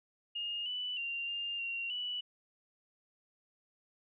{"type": "tone with pitch steps", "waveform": "sine", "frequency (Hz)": [2840, 2978, 2775, 2804, 2757, 2956], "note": ["F7", "F#7", "F7", "F7", "F7", "F#7"], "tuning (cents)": [28, 11, -12, 6, -23, -2], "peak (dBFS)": -35, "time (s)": [0.35, 2.21], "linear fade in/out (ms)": 10, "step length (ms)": 310, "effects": []}